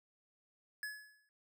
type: tone with exponential decay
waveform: square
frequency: 1700 Hz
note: G#6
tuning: 40 cents sharp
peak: -38 dBFS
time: 0.83-1.29 s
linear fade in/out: 1 ms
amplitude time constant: 100 ms
effects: none